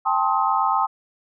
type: chord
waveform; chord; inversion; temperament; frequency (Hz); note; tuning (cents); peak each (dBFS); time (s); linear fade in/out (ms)
sine; A half-diminished seventh; third; just; 792 / 880 / 1056 / 1267.2; G5 / A5 / C6 / Eb6; +18 / 0 / +16 / +31; -23; 0.05-0.87; 20
effects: none